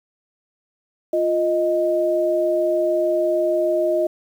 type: tone pair together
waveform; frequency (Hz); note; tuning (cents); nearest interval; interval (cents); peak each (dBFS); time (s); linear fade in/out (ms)
sine; 349.6 / 623; F4 / D#5; +2 / +2; minor seventh; 1000; -21 / -18; 1.13-4.07; 5
effects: 8-bit